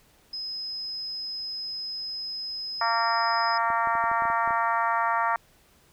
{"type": "tone", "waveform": "sine", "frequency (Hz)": 5080, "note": "D#8", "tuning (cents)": 35, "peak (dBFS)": -31, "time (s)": [0.33, 3.58], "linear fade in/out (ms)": 5}
{"type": "harmonic tone", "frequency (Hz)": 230, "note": "A#3", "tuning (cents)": -23, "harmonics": [3, 4, 5, 6, 7, 8, 9, 10], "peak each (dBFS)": [-30, -26, -28, -30, -40, -32, -45, -45], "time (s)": [2.81, 5.36], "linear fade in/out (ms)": 2}
{"type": "clicks", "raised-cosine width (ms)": 2, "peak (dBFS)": -29, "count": 10, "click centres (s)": [3.703, 3.873, 3.953, 4.04, 4.115, 4.222, 4.254, 4.301, 4.476, 4.507]}
{"effects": ["pink hiss -60 dBFS RMS until 5.92 s"]}